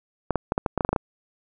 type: clicks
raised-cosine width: 1 ms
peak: -8 dBFS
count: 11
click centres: 0.307 / 0.357 / 0.521 / 0.579 / 0.662 / 0.777 / 0.808 / 0.849 / 0.891 / 0.93 / 0.962 s
effects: none